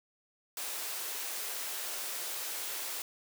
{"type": "high-pass noise", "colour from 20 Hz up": "white", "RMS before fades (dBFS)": -38, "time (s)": [0.57, 3.02], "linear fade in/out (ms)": 2, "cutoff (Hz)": 350, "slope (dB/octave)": 24, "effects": []}